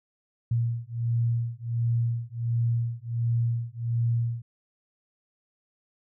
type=beating tone pair; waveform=sine; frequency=116.54 / 117.94 Hz; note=A#2 / A#2; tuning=0 / +21 cents; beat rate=1.4 Hz; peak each=-27 dBFS; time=0.51-4.42 s; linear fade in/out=5 ms; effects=none